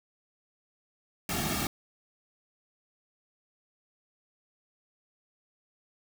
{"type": "noise with comb filter", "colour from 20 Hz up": "pink", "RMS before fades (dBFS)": -31, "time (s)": [1.29, 1.67], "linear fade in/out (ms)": 2, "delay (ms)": 2, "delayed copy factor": -0.8, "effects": []}